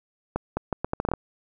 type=accelerating click train; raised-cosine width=1 ms; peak=-11 dBFS; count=10; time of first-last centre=0.36-1.137 s; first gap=210 ms; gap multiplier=0.75; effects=none